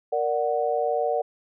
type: chord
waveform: sine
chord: Bb augmented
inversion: none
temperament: equal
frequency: 466.2 / 587.3 / 740 Hz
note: Bb4 / D5 / F#5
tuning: 0 / 0 / 0 cents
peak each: -26 dBFS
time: 0.12-1.22 s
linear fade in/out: 10 ms
effects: none